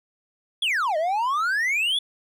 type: exponential two-way sweep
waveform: triangle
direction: down then up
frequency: 3520 to 603 to 3520 Hz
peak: -19 dBFS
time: 0.62-1.99 s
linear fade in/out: 5 ms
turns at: 0.97 s
effects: none